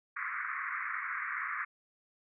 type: band-pass noise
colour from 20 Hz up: pink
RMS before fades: -37 dBFS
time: 0.16-1.65 s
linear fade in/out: 10 ms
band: 1100 to 2200 Hz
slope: 96 dB/octave
effects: none